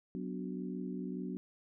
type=harmonic tone with a mistuned harmonic; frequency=61.74 Hz; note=B1; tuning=in tune; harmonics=3 / 4 / 5 / 6; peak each=-40 / -42 / -44 / -46 dBFS; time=0.15-1.37 s; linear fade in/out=0 ms; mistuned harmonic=5; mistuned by=-96 cents; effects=none